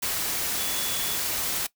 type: tone in noise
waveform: sine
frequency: 3417 Hz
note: G#7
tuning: 49 cents sharp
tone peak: -36 dBFS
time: 0.59-1.17 s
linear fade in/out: 10 ms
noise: white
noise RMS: -28 dBFS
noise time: 0.02-1.67 s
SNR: -11 dB
effects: noise-tail reverb RT60 0.1 s tail -19 dB re dry